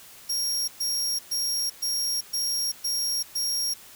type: tone bursts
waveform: sawtooth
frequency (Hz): 5588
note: F8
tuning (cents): 0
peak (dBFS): -22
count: 7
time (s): 0.29-3.74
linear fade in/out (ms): 10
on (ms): 390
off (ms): 120
effects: white hiss -48 dBFS RMS until 3.95 s